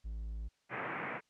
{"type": "tone", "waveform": "triangle", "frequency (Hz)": 54.7, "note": "A1", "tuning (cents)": -9, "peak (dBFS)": -36, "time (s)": [0.04, 0.49], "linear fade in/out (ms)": 20}
{"type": "band-pass noise", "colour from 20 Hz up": "white", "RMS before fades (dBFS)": -40, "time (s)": [0.69, 1.21], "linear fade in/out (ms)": 50, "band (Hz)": [110, 2300], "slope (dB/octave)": 48}
{"effects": ["white hiss -75 dBFS RMS until 1.29 s", "low-pass 6000 Hz 12 dB/octave"]}